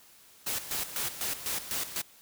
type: noise with tremolo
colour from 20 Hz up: white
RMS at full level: -32 dBFS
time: 0.46-2.02 s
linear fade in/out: 10 ms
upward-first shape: square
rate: 4 Hz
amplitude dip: 70%
effects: white hiss -57 dBFS RMS until 2.21 s